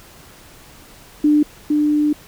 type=tone pair in turn; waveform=sine; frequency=298.3 / 298.3 Hz; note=D4 / D4; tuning=+27 / +27 cents; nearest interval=unison; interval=0 cents; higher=neither; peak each=-10 / -13 dBFS; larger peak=first; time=1.24-1.43 / 1.7-2.13 s; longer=second; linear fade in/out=5 ms; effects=pink hiss -44 dBFS RMS until 2.27 s